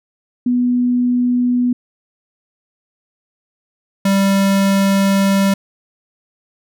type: tone pair in turn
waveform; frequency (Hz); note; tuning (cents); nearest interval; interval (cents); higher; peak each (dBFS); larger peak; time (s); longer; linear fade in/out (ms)
sine / square; 246.1 / 196.06; B3 / G3; -6 / +1; major third; 393; first; -12; neither; 0.46-1.73 / 4.05-5.54; second; 5
effects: none